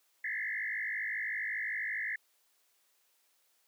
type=tone with frequency modulation; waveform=sine; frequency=1905 Hz; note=A#6; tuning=37 cents sharp; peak=-33 dBFS; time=0.24-2.16 s; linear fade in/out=5 ms; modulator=52.6 Hz; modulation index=4.1; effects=white hiss -72 dBFS RMS until 3.67 s + high-pass 400 Hz 12 dB/octave